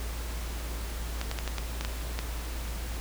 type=clicks; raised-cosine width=0.2 ms; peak=-15 dBFS; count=8; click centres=1.214 / 1.314 / 1.388 / 1.477 / 1.583 / 1.81 / 1.849 / 2.19 s; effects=added 57 Hz sine -33 dBFS peak until 3 s + pink hiss -41 dBFS RMS until 3 s